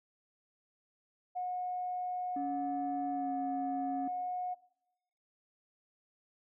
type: tone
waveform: sine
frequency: 726 Hz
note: F#5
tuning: 33 cents flat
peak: -33 dBFS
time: 1.35-4.55 s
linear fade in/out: 20 ms
type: tone with pitch glide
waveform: sine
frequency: 280.7 to 272.9 Hz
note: C#4 to C#4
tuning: +22 to -27 cents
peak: -35 dBFS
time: 2.36-4.08 s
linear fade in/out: 5 ms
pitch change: -49 cents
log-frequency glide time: 3.12-3.3 s
effects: noise-tail reverb RT60 0.9 s tail -20 dB re dry + tanh soft clip ceiling -26 dBFS

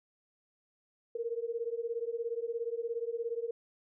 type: beating tone pair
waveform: sine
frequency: 457.3 / 474.3 Hz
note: A#4 / A#4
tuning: -33 / +30 cents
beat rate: 17 Hz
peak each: -36 / -36 dBFS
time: 1.15-3.51 s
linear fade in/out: 5 ms
effects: none

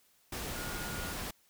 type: tone in noise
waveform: sine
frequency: 1433 Hz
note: F6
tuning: 44 cents sharp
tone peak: -44 dBFS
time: 0.56-1.13 s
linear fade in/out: 5 ms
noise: pink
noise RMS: -39 dBFS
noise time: 0.32-1.31 s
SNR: -8 dB
effects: white hiss -68 dBFS RMS until 1.49 s

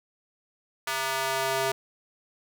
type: tone with high-pass filter sweep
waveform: square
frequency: 133.5 Hz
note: C3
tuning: 35 cents sharp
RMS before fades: -28 dBFS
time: 0.87-1.72 s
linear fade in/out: 5 ms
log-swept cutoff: 1200 to 520 Hz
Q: 1.1
effects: none

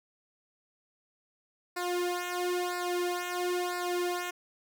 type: tone with flanger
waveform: sawtooth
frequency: 355.8 Hz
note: F4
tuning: 32 cents sharp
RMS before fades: -32 dBFS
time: 1.76-4.31 s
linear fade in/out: 10 ms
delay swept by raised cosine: 0.31 to 2.61 ms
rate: 1 Hz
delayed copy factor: -0.95
effects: none

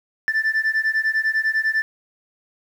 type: beating tone pair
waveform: sine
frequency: 1760 / 1770 Hz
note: A6 / A6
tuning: 0 / +10 cents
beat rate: 10 Hz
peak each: -19 dBFS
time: 0.28-1.82 s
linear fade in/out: 0 ms
effects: tanh soft clip ceiling -15 dBFS + 8-bit

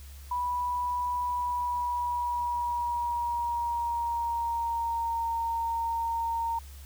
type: tone with pitch glide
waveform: sine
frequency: 982 to 921.5 Hz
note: B5 to A#5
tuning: -10 to -20 cents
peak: -27 dBFS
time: 0.31-6.59 s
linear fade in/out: 5 ms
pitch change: -110 cents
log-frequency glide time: 1.25-5.28 s
effects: added 69 Hz sine -43 dBFS peak until 6.85 s + white hiss -54 dBFS RMS until 6.85 s

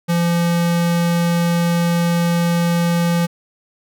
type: tone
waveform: square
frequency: 171.1 Hz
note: F3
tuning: 35 cents flat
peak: -15 dBFS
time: 0.08-3.27 s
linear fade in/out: 20 ms
effects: none

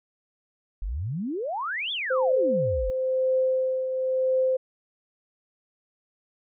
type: exponential two-way sweep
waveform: sine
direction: up then down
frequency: 40.87 to 3580 to 40.87 Hz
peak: -27 dBFS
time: 0.82-2.9 s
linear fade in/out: 0 ms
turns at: 1.92 s
type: tone with tremolo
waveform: sine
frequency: 519 Hz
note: C5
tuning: 14 cents flat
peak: -19 dBFS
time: 2.1-4.57 s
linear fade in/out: 10 ms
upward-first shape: triangle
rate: 0.98 Hz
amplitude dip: 55%
effects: none

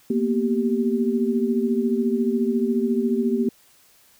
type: tone cluster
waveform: sine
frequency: 230.1 / 244.3 / 390.3 Hz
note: A#3 / B3 / G4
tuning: -22 / -19 / -8 cents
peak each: -22 / -24 / -24 dBFS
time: 0.1-3.49 s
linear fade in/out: 5 ms
effects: white hiss -56 dBFS RMS until 4.19 s

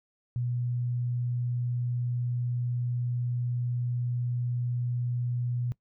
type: tone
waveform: sine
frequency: 122 Hz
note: B2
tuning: 21 cents flat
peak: -27 dBFS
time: 0.36-5.72 s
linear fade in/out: 0 ms
effects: noise-tail reverb RT60 0.1 s tail -21 dB re dry

